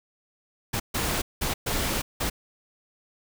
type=noise bursts at uneven times; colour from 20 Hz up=pink; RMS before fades=-27 dBFS; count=5; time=0.73-0.8 / 0.94-1.22 / 1.41-1.54 / 1.66-2.02 / 2.2-2.3 s; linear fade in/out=10 ms; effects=none